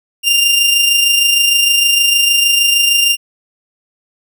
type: tone with amplitude modulation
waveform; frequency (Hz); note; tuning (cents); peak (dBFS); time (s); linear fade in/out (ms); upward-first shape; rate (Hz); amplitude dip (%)
sawtooth; 2794; F7; 0; -4; 0.23-3.17; 50; sine; 26.5; 40
effects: none